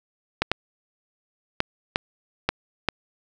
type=clicks; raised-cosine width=0.3 ms; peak=-4 dBFS; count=6; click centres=0.42 / 0.516 / 1.604 / 1.959 / 2.49 / 2.887 s; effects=none